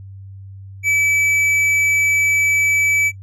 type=tone with tanh clipping; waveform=triangle; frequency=2300 Hz; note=D7; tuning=37 cents flat; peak=-15 dBFS; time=0.83-3.12 s; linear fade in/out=50 ms; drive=13 dB; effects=noise-tail reverb RT60 0.1 s tail -20 dB re dry + added 97 Hz sine -33 dBFS peak until 3.22 s